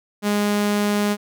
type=tone; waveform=sawtooth; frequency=206.4 Hz; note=G#3; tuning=10 cents flat; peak=-14 dBFS; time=0.22-1.17 s; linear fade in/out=50 ms; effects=none